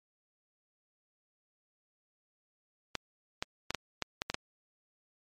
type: clicks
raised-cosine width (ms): 0.2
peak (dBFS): -14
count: 8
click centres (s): 2.953 / 3.425 / 3.706 / 3.747 / 4.023 / 4.219 / 4.3 / 4.344
effects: MP3 64 kbps